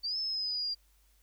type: exponential two-way sweep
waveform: sine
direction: up then down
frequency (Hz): 4547 to 5274 to 4760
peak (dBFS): -31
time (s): 0.03-0.75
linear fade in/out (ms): 20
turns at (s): 0.18
effects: added 50 Hz sine -64 dBFS peak until 1.22 s + white hiss -70 dBFS RMS until 1.22 s